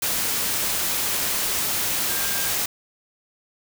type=tone in noise; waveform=sine; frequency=1600 Hz; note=G6; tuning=35 cents sharp; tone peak=-34 dBFS; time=2.09-2.49 s; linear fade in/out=5 ms; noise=white; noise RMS=-24 dBFS; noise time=0.02-2.66 s; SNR=-13 dB; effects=none